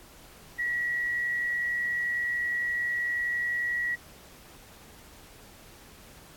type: tone with amplitude modulation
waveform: sine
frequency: 1924 Hz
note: B6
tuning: 46 cents flat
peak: -25 dBFS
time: 0.58-3.96 s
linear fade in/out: 20 ms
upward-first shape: sine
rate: 131 Hz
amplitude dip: 30%
effects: pink hiss -52 dBFS RMS until 6.36 s + AAC 64 kbps